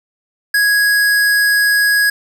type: tone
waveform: square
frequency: 1661.2 Hz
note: G#6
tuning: in tune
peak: -11 dBFS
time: 0.54-2.1 s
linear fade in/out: 5 ms
effects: none